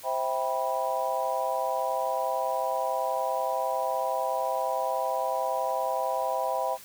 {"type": "chord", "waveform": "sine", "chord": "C major seventh", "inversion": "none", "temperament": "just", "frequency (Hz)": [523.3, 654.1, 784.9, 981.1], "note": ["C5", "E5", "G5", "B5"], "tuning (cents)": [0, -14, 2, -12], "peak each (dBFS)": [-32, -31, -31, -31], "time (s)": [0.03, 6.78], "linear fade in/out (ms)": 50, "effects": ["white hiss -48 dBFS RMS until 6.84 s"]}